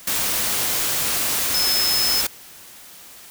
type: tone in noise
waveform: sine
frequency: 5190 Hz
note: E8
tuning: 28 cents flat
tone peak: -19 dBFS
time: 1.54-2.21 s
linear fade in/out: 5 ms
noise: white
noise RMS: -22 dBFS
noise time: 0.07-2.27 s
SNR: 0 dB
effects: white hiss -43 dBFS RMS until 3.3 s